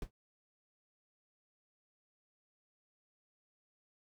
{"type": "noise with exponential decay", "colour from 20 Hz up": "brown", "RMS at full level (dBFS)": -35, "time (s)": [0.02, 0.11], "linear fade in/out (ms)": 2, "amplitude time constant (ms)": 18, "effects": []}